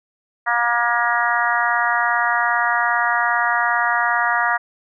harmonic tone, 237.5 Hz, A#3, 33 cents sharp, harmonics 3 / 4 / 5 / 6 / 7 / 8, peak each -23 / -23 / -23 / -23 / -23 / -23 dBFS, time 0.46-4.58 s, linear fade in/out 20 ms, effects none

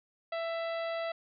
harmonic tone with a mistuned harmonic, 664 Hz, E5, 12 cents sharp, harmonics 1 / 2 / 3 / 4 / 5 / 6 / 7, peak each -33 / -42 / -43 / -48 / -50 / -51 / -55 dBFS, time 0.32-1.12 s, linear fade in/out 5 ms, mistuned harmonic 6, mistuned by -18 cents, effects none

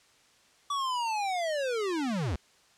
square linear sweep, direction down, 1155 to 63.4 Hz, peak -29 dBFS, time 0.7-2.36 s, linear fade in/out 5 ms, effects white hiss -62 dBFS RMS until 2.77 s + low-pass 7000 Hz 12 dB/octave

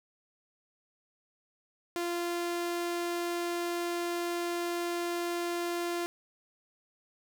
sawtooth tone, 346 Hz, F4, 16 cents flat, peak -27 dBFS, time 1.96-6.06 s, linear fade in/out 0 ms, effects none

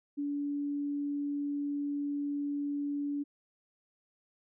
sine tone, 287.2 Hz, D4, 39 cents flat, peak -31 dBFS, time 0.17-3.24 s, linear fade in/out 20 ms, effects none

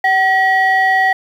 sine tone pair together, 760 / 1917.3 Hz, F#5 / A#6, +46 / +48 cents, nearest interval octave + major third, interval 1602 cents, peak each -11 dBFS, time 0.04-1.13 s, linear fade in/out 5 ms, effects tanh soft clip ceiling -6 dBFS + 7-bit

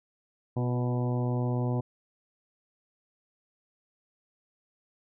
harmonic tone with a mistuned harmonic, 123.47 Hz, B2, in tune, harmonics 1 / 2 / 3 / 4 / 5 / 6 / 7 / 8, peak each -27 / -33 / -37 / -39 / -41 / -43 / -44 / -45 dBFS, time 0.56-1.81 s, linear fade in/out 10 ms, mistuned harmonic 3, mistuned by -33 cents, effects none

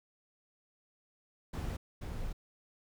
brown noise bursts at uneven times, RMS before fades -38 dBFS, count 2, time 1.53-1.77 / 2.01-2.33 s, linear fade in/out 10 ms, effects none

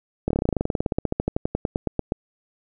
slowing click train, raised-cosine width 2 ms, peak -8 dBFS, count 30, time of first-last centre 0.28-2.121 s, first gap 25 ms, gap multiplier 1.06, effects none

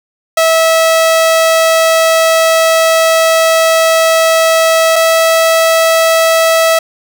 sawtooth tone pair in turn, 650 / 652.3 Hz, E5 / E5, -24 / -18 cents, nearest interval unison, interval 6 cents, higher second, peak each -3 dBFS, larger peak neither, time 0.37-4.96 / 4.96-6.79 s, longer first, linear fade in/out 5 ms, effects none

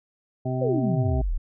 harmonic tone, 128.5 Hz, C3, 31 cents flat, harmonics 1 / 2 / 3 / 5 / 6, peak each -26 / -31 / -33 / -32 / -37 dBFS, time 0.45-1.22 s, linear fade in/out 10 ms
sine exponential sweep, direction down, 554.4 to 30.87 Hz, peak -22 dBFS, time 0.61-1.38 s, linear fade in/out 10 ms
effects none

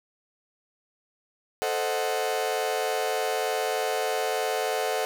40% pulse chord, A diminished seventh, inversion none, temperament equal, 440 / 523.3 / 622.3 / 740 Hz, A4 / C5 / Eb5 / Gb5, 0 / 0 / 0 / 0 cents, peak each -29 / -31 / -32 / -29 dBFS, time 1.62-5.05 s, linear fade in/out 0 ms, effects none

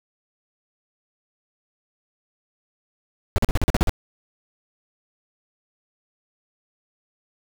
brown noise bursts, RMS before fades -17 dBFS, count 9, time 3.36-3.894 s, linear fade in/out 0 ms, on 22 ms, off 42 ms, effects none

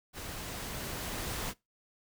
pink noise with level ramp, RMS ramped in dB -42 to -36 dBFS, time 0.13-1.54 s, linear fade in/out 50 ms, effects noise-tail reverb RT60 0.2 s tail -21 dB re dry

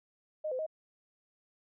sine tone with pitch steps, 617 / 513 / 628 Hz, D#5 / C5 / D#5, -15 / -34 / +16 cents, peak -32 dBFS, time 0.44-0.665 s, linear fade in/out 10 ms, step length 75 ms, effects none

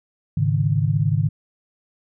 sine chord, Ab suspended fourth, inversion none, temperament equal with one note detuned, 105.21 / 138.59 / 155.56 Hz, Ab2 / Db3 / Eb3, +23 / 0 / 0 cents, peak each -21 dBFS, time 0.37-1.29 s, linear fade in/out 5 ms, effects none

